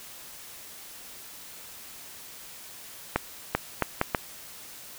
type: accelerating click train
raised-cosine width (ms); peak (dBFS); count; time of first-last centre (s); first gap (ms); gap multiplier
0.5; -7; 5; 3.16-4.148; 390; 0.7
effects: white hiss -45 dBFS RMS until 4.98 s